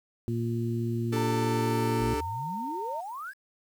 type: harmonic tone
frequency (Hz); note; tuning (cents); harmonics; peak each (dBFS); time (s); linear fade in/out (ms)
116.54; A#2; 0; 1 / 2 / 3; -29 / -32 / -34; 0.28-2.14; 0
type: chord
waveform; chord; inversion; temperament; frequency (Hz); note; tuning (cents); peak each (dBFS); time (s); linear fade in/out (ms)
45% pulse; D suspended fourth; none; just; 293.7 / 391.6 / 440.5; D4 / G4 / A4; 0 / -2 / +2; -34 / -37 / -32; 1.12-2.21; 10
type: tone with pitch glide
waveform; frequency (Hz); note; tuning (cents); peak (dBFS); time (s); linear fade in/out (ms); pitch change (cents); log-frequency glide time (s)
sine; 904 to 914; A5 to A#5; +47 to -34; -32; 1.16-3.01; 10; +19; 1.49-2.1
type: exponential sweep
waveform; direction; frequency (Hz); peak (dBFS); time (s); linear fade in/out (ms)
sine; up; 41.8 to 1727; -35; 1.98-3.34; 50
effects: 9-bit